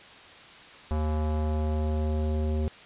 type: tone with low-pass filter sweep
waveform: square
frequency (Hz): 77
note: D#2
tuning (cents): -17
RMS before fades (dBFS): -27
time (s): 0.91-2.68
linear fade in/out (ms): 0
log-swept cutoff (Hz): 1000 to 480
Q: 1.4
effects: white hiss -48 dBFS RMS until 2.85 s + resampled to 8000 Hz